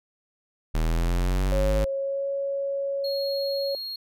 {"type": "linear sweep", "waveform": "square", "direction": "up", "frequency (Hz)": [39, 52], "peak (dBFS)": -22, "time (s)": [0.74, 1.85], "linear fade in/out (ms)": 10}
{"type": "tone with pitch glide", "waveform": "sine", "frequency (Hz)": [545, 554.5], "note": ["C#5", "C#5"], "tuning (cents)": [-29, 0], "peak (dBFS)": -25, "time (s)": [1.52, 3.75], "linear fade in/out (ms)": 2, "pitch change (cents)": 29, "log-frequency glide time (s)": [1.88, 2.28]}
{"type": "tone", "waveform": "triangle", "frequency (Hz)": 4280, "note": "C8", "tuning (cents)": 38, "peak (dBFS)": -30, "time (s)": [3.04, 3.96], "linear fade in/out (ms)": 5}
{"effects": []}